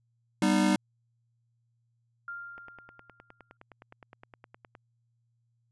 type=chord; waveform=square; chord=G augmented; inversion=none; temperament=just; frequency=196 / 245 / 306.2 Hz; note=G3 / B3 / D#4; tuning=0 / -14 / -28 cents; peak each=-26 / -30 / -27 dBFS; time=0.42-0.76 s; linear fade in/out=2 ms
type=tone with exponential decay; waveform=sine; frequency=1396 Hz; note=F6; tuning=1 cent flat; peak=-35 dBFS; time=2.28-3.57 s; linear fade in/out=2 ms; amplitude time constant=280 ms
type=click train; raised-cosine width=0.5 ms; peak=-33 dBFS; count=22; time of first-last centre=2.58-4.752 s; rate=9.67 Hz
effects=added 117 Hz sine -70 dBFS peak until 5.71 s + resampled to 24000 Hz